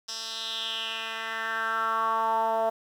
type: tone with band-pass filter sweep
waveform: 10% pulse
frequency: 224.1 Hz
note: A3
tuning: 32 cents sharp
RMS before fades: -29 dBFS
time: 0.08-2.7 s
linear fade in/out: 10 ms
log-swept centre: 5200 to 690 Hz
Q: 4.2
effects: 9-bit